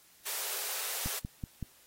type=high-pass noise; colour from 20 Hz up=white; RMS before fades=-36 dBFS; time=0.25-1.2 s; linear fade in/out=20 ms; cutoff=380 Hz; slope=96 dB/octave
type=click train; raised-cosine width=5 ms; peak=-24 dBFS; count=4; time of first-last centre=1.06-1.627 s; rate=5.29 Hz
effects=white hiss -61 dBFS RMS until 1.86 s + AAC 48 kbps